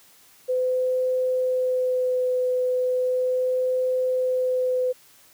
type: tone with vibrato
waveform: sine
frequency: 507 Hz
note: B4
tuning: 45 cents sharp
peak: -20 dBFS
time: 0.48-4.93 s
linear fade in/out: 20 ms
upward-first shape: sine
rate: 0.36 Hz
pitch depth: 11 cents each way
effects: white hiss -54 dBFS RMS until 5.33 s + high-pass 60 Hz 12 dB/octave